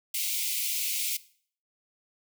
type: high-pass noise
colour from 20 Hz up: white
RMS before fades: -30 dBFS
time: 0.14-1.17 s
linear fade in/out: 5 ms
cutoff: 2100 Hz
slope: 96 dB/octave
effects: noise-tail reverb RT60 0.5 s tail -18 dB re dry